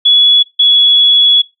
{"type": "tone pair in turn", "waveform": "sine", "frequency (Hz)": [3391, 3378], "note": ["G#7", "G#7"], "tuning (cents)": [35, 29], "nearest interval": "unison", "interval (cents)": 6, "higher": "first", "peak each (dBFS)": -4, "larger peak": "neither", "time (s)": [[0.05, 0.43], [0.59, 1.42]], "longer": "second", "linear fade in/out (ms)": 10, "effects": ["noise-tail reverb RT60 0.2 s tail -18 dB re dry"]}